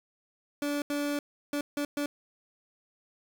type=tone bursts at uneven times; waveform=30% pulse; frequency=289.4 Hz; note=D4; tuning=25 cents flat; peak=-26 dBFS; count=5; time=0.62-0.82 / 0.9-1.19 / 1.53-1.61 / 1.77-1.85 / 1.97-2.06 s; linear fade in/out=2 ms; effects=9-bit